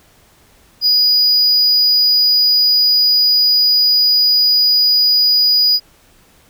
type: tone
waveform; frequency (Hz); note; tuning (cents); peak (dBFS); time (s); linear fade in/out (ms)
triangle; 4920; D#8; -20; -8; 0.81-5.8; 50
effects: pink hiss -50 dBFS RMS until 6.49 s